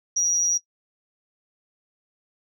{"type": "tone with amplitude modulation", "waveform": "sine", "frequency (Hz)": 5760, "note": "F#8", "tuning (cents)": -47, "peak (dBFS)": -15, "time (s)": [0.16, 0.58], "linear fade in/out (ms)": 10, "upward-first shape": "sine", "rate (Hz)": 169, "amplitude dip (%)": 55, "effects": ["noise-tail reverb RT60 0.1 s tail -22 dB re dry", "tanh soft clip ceiling -12 dBFS"]}